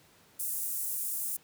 pink high-pass noise, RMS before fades -34 dBFS, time 0.39-1.37 s, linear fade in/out 10 ms, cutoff 9000 Hz, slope 24 dB/octave, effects pink hiss -61 dBFS RMS until 1.43 s + high-pass 100 Hz 12 dB/octave

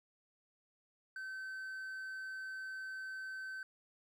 triangle tone, 1537 Hz, G6, 35 cents flat, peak -40 dBFS, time 1.16-3.63 s, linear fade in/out 2 ms, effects none

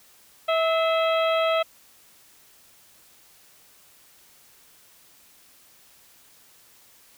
harmonic tone with a mistuned harmonic, 650 Hz, E5, 24 cents flat, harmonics 1 / 2 / 3 / 4 / 5 / 6, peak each -21 / -26 / -34 / -32 / -32 / -40 dBFS, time 0.48-1.63 s, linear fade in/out 10 ms, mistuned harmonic 3, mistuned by +73 cents, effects white hiss -55 dBFS RMS until 7.17 s

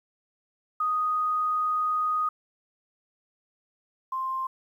sine tone pair in turn, 1244 / 1050.5 Hz, D#6 / C6, -1 / +7 cents, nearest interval minor third, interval 292 cents, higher first, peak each -23 / -27 dBFS, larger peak first, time 0.8-2.29 / 4.12-4.47 s, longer first, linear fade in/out 5 ms, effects 10-bit

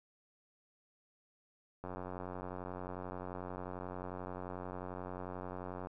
click train, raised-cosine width 1 ms, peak -29 dBFS, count 369, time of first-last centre 1.84-5.871 s, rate 91.3 Hz, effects none

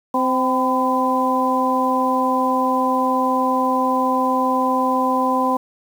harmonic tone with a mistuned harmonic, 259.2 Hz, C4, 16 cents flat, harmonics 1 / 2 / 3 / 4, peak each -21 / -23 / -23 / -19 dBFS, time 0.14-5.57 s, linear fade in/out 5 ms, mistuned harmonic 4, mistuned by -45 cents, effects 7-bit

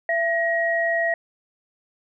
sine tone pair together, 671.2 / 1894 Hz, E5 / A#6, +31 / +27 cents, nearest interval octave + tritone, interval 1796 cents, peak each -22 dBFS, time 0.09-1.14 s, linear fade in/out 2 ms, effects none

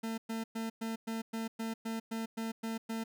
40% pulse tone bursts, 225 Hz, A3, 39 cents sharp, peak -34 dBFS, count 12, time 0.03-3.04 s, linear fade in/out 10 ms, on 150 ms, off 110 ms, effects none

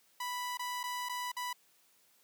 sawtooth tone with dropouts, 987.8 Hz, B5, in tune, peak -32 dBFS, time 0.2-1.53 s, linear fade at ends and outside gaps 5 ms, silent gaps 0.573-0.593 / 0.832-0.837 / 1.088-1.094 / 1.318-1.366 s, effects white hiss -68 dBFS RMS until 2.23 s + high-pass 150 Hz 12 dB/octave

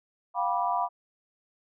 sine chord, G dominant seventh, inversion third, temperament just, 705.6 / 784 / 980 / 1176 Hz, F5 / G5 / B5 / D6, +18 / 0 / -14 / +2 cents, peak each -29 / -33 / -28 / -33 dBFS, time 0.34-0.89 s, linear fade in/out 50 ms, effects none

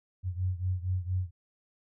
sine beating tone pair, 90.5 / 94.8 Hz, F#2 / F#2, -38 / +43 cents, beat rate 4.3 Hz, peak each -30 / -33 dBFS, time 0.23-1.31 s, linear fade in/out 50 ms, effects none

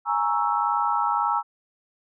sine chord, A# half-diminished seventh, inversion third, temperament equal, 830.6 / 932.3 / 1108.7 / 1318.5 Hz, G#5 / A#5 / C#6 / E6, 0 / 0 / 0 / 0 cents, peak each -26 / -25 / -30 / -25 dBFS, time 0.05-1.43 s, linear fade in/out 50 ms, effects none

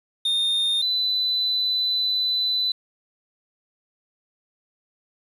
triangle / sine tone pair in turn, 3653 / 4001 Hz, A#7 / B7, -36 / +22 cents, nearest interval major second, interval 158 cents, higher second, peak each -18 / -20 dBFS, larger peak first, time 0.25-0.82 / 0.82-2.72 s, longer second, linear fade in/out 5 ms, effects resampled to 32000 Hz + 8-bit

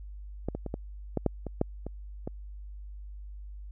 clicks, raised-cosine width 2 ms, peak -17 / -20 / -22 / -19 / -14 / -11 / -22 / -11 / -23 / -20 dBFS, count 10, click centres 0.486 / 0.55 / 0.663 / 0.741 / 1.173 / 1.263 / 1.467 / 1.614 / 1.866 / 2.275 s, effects added 50 Hz sine -40 dBFS peak until 3.71 s

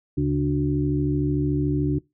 harmonic tone with a mistuned harmonic, 73.42 Hz, D2, in tune, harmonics 1 / 2 / 4 / 5, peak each -29 / -23 / -23 / -29 dBFS, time 0.17-1.99 s, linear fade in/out 10 ms, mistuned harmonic 2, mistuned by -72 cents, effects noise-tail reverb RT60 0.2 s tail -22 dB re dry

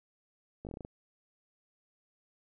slowing click train, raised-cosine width 2 ms, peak -29 dBFS, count 8, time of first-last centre 0.65-0.849 s, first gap 18 ms, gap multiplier 1.15, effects none

